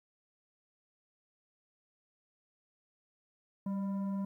sine tone with frequency modulation, 195.1 Hz, G3, 8 cents flat, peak -31 dBFS, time 3.66-4.25 s, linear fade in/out 5 ms, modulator 797 Hz, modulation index 0.28, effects tanh soft clip ceiling -29 dBFS + 12-bit

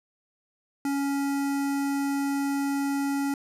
square tone with notch filter, 279.1 Hz, C#4, 12 cents sharp, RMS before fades -27 dBFS, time 0.85-3.34 s, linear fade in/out 2 ms, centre 3400 Hz, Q 1.3, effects resampled to 32000 Hz

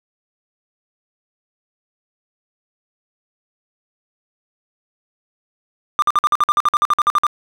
triangle tone bursts, 1195 Hz, D6, 30 cents sharp, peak -9 dBFS, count 16, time 5.99-7.267 s, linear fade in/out 0 ms, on 32 ms, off 51 ms, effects none

